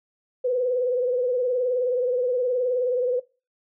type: tone with vibrato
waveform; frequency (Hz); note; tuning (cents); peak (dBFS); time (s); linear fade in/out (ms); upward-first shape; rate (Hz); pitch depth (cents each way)
sine; 498.6; B4; +16; -20; 0.44-3.2; 10; triangle; 19; 70
effects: noise-tail reverb RT60 0.3 s tail -21 dB re dry